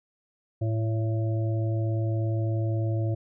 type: harmonic tone with a mistuned harmonic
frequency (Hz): 111.8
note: A2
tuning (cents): +28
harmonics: 1 / 3 / 5 / 6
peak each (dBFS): -24 / -34 / -38 / -40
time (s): 0.61-3.15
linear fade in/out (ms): 10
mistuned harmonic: 1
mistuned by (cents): -33
effects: none